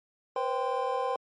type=tone cluster; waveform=triangle; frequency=489.3 / 528 / 785 / 1035 Hz; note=B4 / C5 / G5 / C6; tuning=-16 / +16 / +2 / -19 cents; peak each=-31 dBFS; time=0.36-1.16 s; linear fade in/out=2 ms; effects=MP3 48 kbps